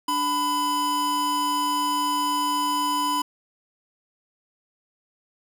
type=tone pair together; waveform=square; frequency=292.7 / 998 Hz; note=D4 / B5; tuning=-6 / +18 cents; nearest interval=octave + major sixth; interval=2124 cents; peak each=-31 / -23 dBFS; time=0.08-3.22 s; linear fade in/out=5 ms; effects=none